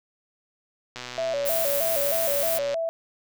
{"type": "click train", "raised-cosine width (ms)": 0.2, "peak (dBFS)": -18, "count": 222, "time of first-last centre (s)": [0.96, 2.742], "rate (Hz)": 124}
{"type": "tone with vibrato", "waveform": "sine", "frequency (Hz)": 612, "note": "D#5", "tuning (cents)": -29, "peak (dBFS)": -24, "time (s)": [1.18, 2.89], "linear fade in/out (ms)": 0, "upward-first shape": "square", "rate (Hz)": 3.2, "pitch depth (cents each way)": 130}
{"type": "noise", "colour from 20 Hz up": "violet", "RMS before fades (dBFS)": -27, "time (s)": [1.45, 2.59], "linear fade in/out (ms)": 20}
{"effects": []}